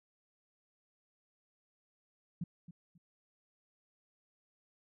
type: tone with echo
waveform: sine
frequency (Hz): 171.4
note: F3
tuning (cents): -32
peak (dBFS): -34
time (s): 2.41-2.44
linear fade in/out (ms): 5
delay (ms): 270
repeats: 2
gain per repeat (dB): -13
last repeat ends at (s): 2.98
effects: none